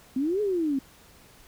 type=exponential two-way sweep; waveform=sine; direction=up then down; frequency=249.5 to 430 to 260.8 Hz; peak=-23 dBFS; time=0.16-0.79 s; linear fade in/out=5 ms; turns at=0.41 s; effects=pink hiss -54 dBFS RMS until 1.47 s